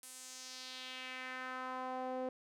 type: tone with band-pass filter sweep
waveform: sawtooth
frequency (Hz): 256.9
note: C4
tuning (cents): -32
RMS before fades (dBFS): -44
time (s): 0.03-2.29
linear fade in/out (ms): 2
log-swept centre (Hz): 9900 to 520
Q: 2.1
effects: none